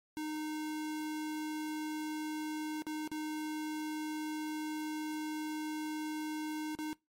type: tone with dropouts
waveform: square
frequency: 307.7 Hz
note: D#4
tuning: 19 cents flat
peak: -37 dBFS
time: 0.17-6.93 s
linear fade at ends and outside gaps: 0 ms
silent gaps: 2.821-2.867 / 3.076-3.116 / 6.751-6.788 s
effects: noise-tail reverb RT60 0.2 s tail -22 dB re dry + MP3 64 kbps